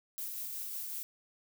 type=noise with tremolo; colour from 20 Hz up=violet; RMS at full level=-39 dBFS; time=0.18-1.03 s; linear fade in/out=0 ms; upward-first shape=sine; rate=5.4 Hz; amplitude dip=25%; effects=none